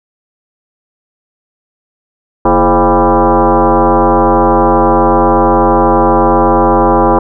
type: tone with frequency modulation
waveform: sine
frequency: 233.1 Hz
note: A#3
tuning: in tune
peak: -5 dBFS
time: 2.45-7.19 s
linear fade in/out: 5 ms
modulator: 189 Hz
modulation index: 4.7
effects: none